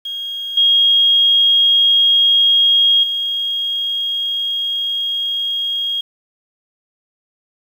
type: tone with level steps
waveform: sine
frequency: 3266 Hz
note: G#7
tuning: 30 cents flat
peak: -22 / -9 / -17 dBFS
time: 0.05-6.01 s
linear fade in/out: 5 ms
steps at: 0.57 / 3.03 s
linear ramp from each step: 5 ms
effects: 7-bit